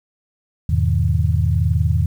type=chord; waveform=sine; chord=E major seventh; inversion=none; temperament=equal; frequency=82.41 / 103.83 / 123.47 / 155.56 Hz; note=E2 / G#2 / B2 / D#3; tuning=0 / 0 / 0 / 0 cents; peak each=-17 / -20 / -22 / -22 dBFS; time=0.69-2.06 s; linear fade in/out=5 ms; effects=8-bit